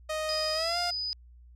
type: tone with pitch glide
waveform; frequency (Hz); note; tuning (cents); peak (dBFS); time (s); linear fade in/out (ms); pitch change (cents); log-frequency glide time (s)
sawtooth; 622.3 to 702.6; D#5 to F5; 0 to +10; -26; 0.09-0.91; 10; +210; 0.54-0.78
type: tone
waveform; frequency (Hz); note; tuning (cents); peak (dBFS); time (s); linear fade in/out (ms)
sine; 4978; D#8; 0; -30; 0.29-1.13; 0
effects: added 60 Hz sine -50 dBFS peak until 1.55 s + low-pass 10000 Hz 12 dB/octave